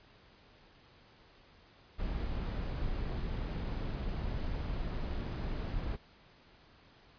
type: noise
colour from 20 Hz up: brown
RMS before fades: -36 dBFS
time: 1.98-5.97 s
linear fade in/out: 20 ms
effects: pink hiss -61 dBFS RMS until 7.18 s + resampled to 11025 Hz